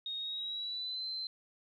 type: tone with pitch glide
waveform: sine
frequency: 3729 to 4090 Hz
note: A#7 to C8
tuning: 0 to -40 cents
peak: -36 dBFS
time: 0.06-1.27 s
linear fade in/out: 2 ms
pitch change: +160 cents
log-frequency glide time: 0.18-1.07 s
effects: 12-bit